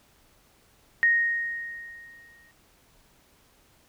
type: tone with exponential decay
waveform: sine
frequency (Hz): 1864.7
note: A#6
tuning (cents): 0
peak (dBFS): -16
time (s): 1.03-2.51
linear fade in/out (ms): 0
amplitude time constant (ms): 320
effects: pink hiss -61 dBFS RMS until 3.88 s